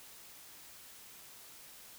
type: silence
effects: white hiss -54 dBFS RMS until 1.98 s